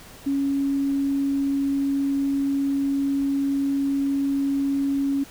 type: tone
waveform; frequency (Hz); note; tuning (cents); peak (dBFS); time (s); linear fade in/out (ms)
sine; 277.2; C#4; 0; -20; 0.26-5.24; 10
effects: pink hiss -45 dBFS RMS until 5.3 s